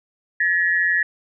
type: tone pair together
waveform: sine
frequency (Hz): 1718 / 1895.2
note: A6 / A#6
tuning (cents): -42 / +28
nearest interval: major second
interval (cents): 170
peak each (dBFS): -19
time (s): 0.4-1.03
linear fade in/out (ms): 5
effects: none